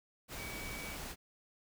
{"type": "tone in noise", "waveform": "sine", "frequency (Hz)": 2276, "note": "C#7", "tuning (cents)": 45, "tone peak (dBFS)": -46, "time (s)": [0.36, 0.97], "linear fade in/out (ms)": 50, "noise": "pink", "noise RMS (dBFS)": -44, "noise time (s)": [0.28, 1.16], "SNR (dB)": -5, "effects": []}